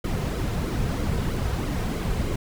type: noise with flanger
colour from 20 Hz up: brown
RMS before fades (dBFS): -26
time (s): 0.04-2.36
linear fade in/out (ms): 5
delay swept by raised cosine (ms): 1.1 to 3.6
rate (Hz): 3.1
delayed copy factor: -0.6
effects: none